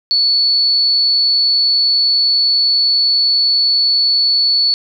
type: tone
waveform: sine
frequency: 4435 Hz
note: C#8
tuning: in tune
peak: -10 dBFS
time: 0.11-4.74 s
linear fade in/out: 0 ms
effects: none